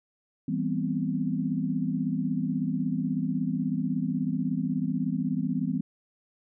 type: chord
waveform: sine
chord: C major seventh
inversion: first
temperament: just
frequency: 163.52 / 196.22 / 245.3 / 261.6 Hz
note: E3 / G3 / B3 / C4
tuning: -14 / +2 / -12 / 0 cents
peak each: -31 dBFS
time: 0.48-5.81 s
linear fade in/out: 5 ms
effects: none